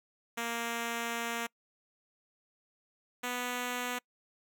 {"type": "tone pair in turn", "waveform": "5% pulse", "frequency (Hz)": [233.1, 246.7], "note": ["A#3", "B3"], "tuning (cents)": [0, -2], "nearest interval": "minor second", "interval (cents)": 98, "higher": "second", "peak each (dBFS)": -22, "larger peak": "neither", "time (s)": [[0.37, 1.47], [3.23, 3.99]], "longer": "first", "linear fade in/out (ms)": 10, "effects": ["noise-tail reverb RT60 0.1 s tail -26 dB re dry"]}